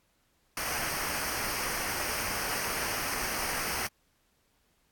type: noise with comb filter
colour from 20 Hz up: pink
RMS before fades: -33 dBFS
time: 0.57-3.87 s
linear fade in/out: 2 ms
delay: 0.27 ms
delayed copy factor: -0.7
effects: pink hiss -71 dBFS RMS until 4.91 s + AAC 64 kbps